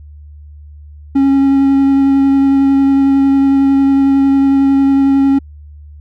triangle tone with vibrato, 273.7 Hz, C#4, 22 cents flat, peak -5 dBFS, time 1.15-5.39 s, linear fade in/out 10 ms, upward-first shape sine, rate 11 Hz, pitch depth 10 cents each way, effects added 74 Hz sine -32 dBFS peak until 6 s

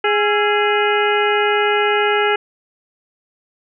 harmonic tone with a mistuned harmonic, 415.3 Hz, G#4, in tune, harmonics 1 / 2 / 3 / 4 / 5 / 6 / 7, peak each -17 / -20 / -22 / -23 / -24 / -25 / -25 dBFS, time 0.04-2.36 s, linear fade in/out 5 ms, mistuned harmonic 3, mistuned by +140 cents, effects none

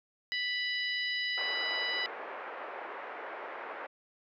harmonic tone, 987.8 Hz, B5, in tune, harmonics 2 / 3 / 4 / 5, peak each -33 / -37 / -39 / -41 dBFS, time 0.32-2.06 s, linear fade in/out 0 ms
pink band-pass noise, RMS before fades -42 dBFS, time 1.37-3.87 s, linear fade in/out 10 ms, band 440 to 2000 Hz, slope 24 dB/octave
effects none

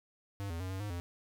square tone with pitch steps, 99.8 / 83.4 / 92.7 / 95 / 103.9 / 86.9 Hz, G2 / E2 / F#2 / F#2 / G#2 / F2, +32 / +21 / +4 / +46 / +1 / -8 cents, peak -37 dBFS, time 0.4-1 s, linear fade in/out 0 ms, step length 100 ms, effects none

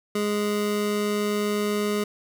square tone pair together, 207.7 / 415.4 Hz, G#3 / G#4, 0 / 0 cents, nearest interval octave, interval 1200 cents, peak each -27 / -26 dBFS, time 0.15-2.04 s, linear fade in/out 5 ms, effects none

